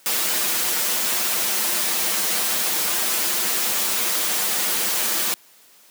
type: noise with comb filter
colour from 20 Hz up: white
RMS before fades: -22 dBFS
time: 0.06-5.34 s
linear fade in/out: 0 ms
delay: 7.2 ms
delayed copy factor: -0.9
effects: white hiss -52 dBFS RMS until 5.9 s + high-pass 200 Hz 12 dB/octave